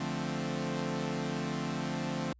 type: chord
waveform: sawtooth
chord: D minor seventh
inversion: none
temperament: equal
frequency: 146.83 / 174.61 / 220 / 261.6 Hz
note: D3 / F3 / A3 / C4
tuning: 0 / 0 / 0 / 0 cents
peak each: -34 dBFS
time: 0-2.33 s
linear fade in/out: 5 ms
effects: added 60 Hz sine -57 dBFS peak until 2.39 s + resampled to 16000 Hz